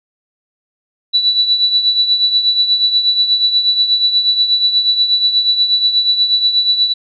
sine tone with tremolo, 3951 Hz, B7, in tune, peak -7 dBFS, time 1.13-6.94 s, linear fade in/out 20 ms, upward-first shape triangle, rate 8.3 Hz, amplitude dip 70%, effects none

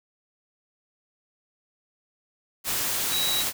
sine tone in noise, 3882 Hz, B7, 31 cents flat, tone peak -25 dBFS, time 3.1-3.45 s, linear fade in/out 50 ms, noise white, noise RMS -27 dBFS, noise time 2.64-3.53 s, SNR -1 dB, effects none

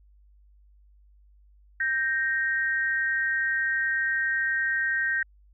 sine tone pair together, 1568 / 1864.7 Hz, G6 / A#6, 0 / 0 cents, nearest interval minor third, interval 300 cents, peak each -26 dBFS, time 1.8-5.23 s, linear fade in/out 5 ms, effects added 50 Hz sine -54 dBFS peak until 5.53 s

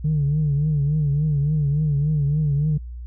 sine tone with vibrato, 147.7 Hz, D3, 10 cents sharp, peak -16 dBFS, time 0.04-2.78 s, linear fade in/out 10 ms, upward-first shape triangle, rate 3.5 Hz, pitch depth 110 cents each way, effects tanh soft clip ceiling -14 dBFS + added 60 Hz sine -31 dBFS peak until 3.06 s

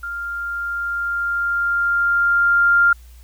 sine tone with level ramp, 1396.9 Hz, F6, in tune, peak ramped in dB -25 to -10 dBFS, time 0.03-2.93 s, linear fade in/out 5 ms, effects added 60 Hz sine -40 dBFS peak until 3.23 s + white hiss -54 dBFS RMS until 3.23 s

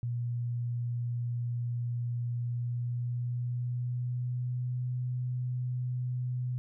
sine tone with pitch glide, 120 to 124.88 Hz, B2 to B2, -49 to +20 cents, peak -30 dBFS, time 0.03-6.58 s, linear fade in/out 0 ms, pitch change +69 cents, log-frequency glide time 2.33-4.9 s, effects none

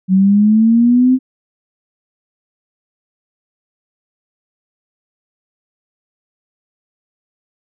sine linear sweep, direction up, 185 to 261.5 Hz, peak -7 dBFS, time 0.08-1.19 s, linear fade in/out 50 ms, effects none

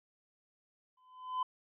triangle tone with exponential growth, 1016 Hz, B5, 49 cents sharp, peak -27 dBFS, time 0.97-1.43 s, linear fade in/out 5 ms, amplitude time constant 100 ms, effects resampled to 8000 Hz

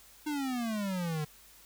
square exponential sweep, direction down, 307.5 to 148.3 Hz, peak -32 dBFS, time 0.26-1.25 s, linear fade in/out 10 ms, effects added 50 Hz sine -66 dBFS peak until 1.65 s + white hiss -57 dBFS RMS until 1.65 s

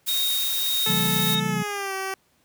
blue noise, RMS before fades -27 dBFS, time 0.06-1.36 s, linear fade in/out 20 ms
sine tone with tremolo, 3729 Hz, A#7, in tune, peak -22 dBFS, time 0.08-1.4 s, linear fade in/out 5 ms, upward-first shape triangle, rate 1.7 Hz, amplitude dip 45%
10% pulse tone with pitch glide, 436.4 to 384.3 Hz, A4 to G4, -14 to -34 cents, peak -19 dBFS, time 0.86-2.14 s, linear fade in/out 2 ms, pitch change -220 cents, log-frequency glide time 1.47-1.94 s
sine chord, C# diminished seventh, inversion none, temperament equal with one note detuned, 138.59 / 168.96 / 196 / 233.1 Hz, C#3 / E3 / G3 / Bb3, 0 / +43 / 0 / 0 cents, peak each -30 / -27 / -28 / -33 dBFS, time 0.87-1.63 s, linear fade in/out 10 ms
effects pink hiss -64 dBFS RMS until 2.44 s + high-pass 80 Hz 12 dB/octave

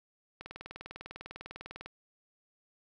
click train, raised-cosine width 0.3 ms, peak -27 dBFS, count 30, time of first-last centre 0.41-1.86 s, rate 20 Hz, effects none

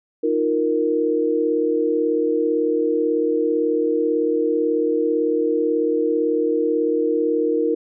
sine chord, Eb suspended second, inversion none, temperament equal, 311.1 / 349.2 / 466.2 Hz, Eb4 / F4 / Bb4, 0 / 0 / 0 cents, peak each -22 / -24 / -19 dBFS, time 0.23-7.75 s, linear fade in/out 10 ms, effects none

